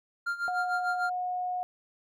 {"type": "tone with tremolo", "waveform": "triangle", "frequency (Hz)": 1396.9, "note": "F6", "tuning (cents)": 0, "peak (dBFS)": -25, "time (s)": [0.26, 1.1], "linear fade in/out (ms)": 10, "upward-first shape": "sine", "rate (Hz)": 6.7, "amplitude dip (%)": 80}
{"type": "tone", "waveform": "sine", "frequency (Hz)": 726, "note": "F#5", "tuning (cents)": -33, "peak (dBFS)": -29, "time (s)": [0.48, 1.63], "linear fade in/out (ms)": 0}
{"effects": []}